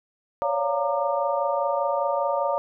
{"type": "tone cluster", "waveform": "sine", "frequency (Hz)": [544, 569, 697, 925, 1196], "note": ["C#5", "C#5", "F5", "A#5", "D6"], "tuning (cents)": [-33, 45, -4, -14, 31], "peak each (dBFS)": [-32, -25, -29, -27, -31], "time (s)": [0.42, 2.58], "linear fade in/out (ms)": 0, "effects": []}